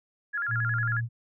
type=tone with vibrato; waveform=sine; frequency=1532 Hz; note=G6; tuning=40 cents flat; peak=-27 dBFS; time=0.33-1.01 s; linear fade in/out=20 ms; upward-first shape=square; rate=11 Hz; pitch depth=160 cents each way
type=tone; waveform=sine; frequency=116.54 Hz; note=A#2; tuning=in tune; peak=-27 dBFS; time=0.48-1.09 s; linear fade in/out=50 ms
effects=none